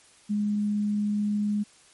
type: tone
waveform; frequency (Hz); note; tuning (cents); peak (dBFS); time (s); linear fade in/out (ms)
sine; 207.7; G#3; 0; -23; 0.29-1.64; 20
effects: white hiss -56 dBFS RMS until 1.93 s + MP3 48 kbps